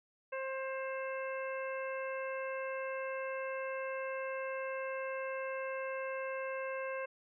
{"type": "harmonic tone", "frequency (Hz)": 530, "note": "C5", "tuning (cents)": 22, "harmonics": [1, 2, 3, 4, 5], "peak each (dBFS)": [-38, -44, -45, -49, -48], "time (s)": [0.32, 7.06], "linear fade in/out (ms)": 10, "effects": []}